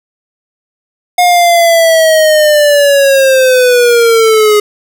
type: linear sweep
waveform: square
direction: down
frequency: 718 to 415.3 Hz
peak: -5 dBFS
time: 1.18-4.6 s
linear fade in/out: 5 ms
effects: none